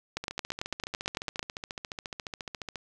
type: two click trains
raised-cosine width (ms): 0.2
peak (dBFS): -19 / -14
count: 37 / 12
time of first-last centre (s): 0.24-2.757 / 0.17-1.394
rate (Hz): 14.3 / 8.99
effects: none